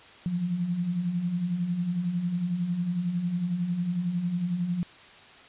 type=beating tone pair; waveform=sine; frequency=166.6 / 177.6 Hz; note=E3 / F3; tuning=+19 / +29 cents; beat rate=11 Hz; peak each=-35 / -26 dBFS; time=0.26-4.83 s; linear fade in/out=0 ms; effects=white hiss -50 dBFS RMS until 5.48 s + resampled to 8000 Hz